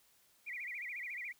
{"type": "tone with vibrato", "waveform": "sine", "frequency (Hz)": 2169, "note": "C#7", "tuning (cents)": -38, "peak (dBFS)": -40, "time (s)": [0.46, 1.33], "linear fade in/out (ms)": 20, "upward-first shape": "sine", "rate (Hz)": 14, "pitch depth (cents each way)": 210, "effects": ["white hiss -69 dBFS RMS until 1.39 s"]}